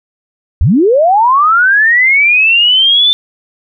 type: linear sweep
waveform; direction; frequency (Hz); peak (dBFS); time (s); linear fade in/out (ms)
sine; up; 55 to 3563; -5; 0.61-3.13; 0
effects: none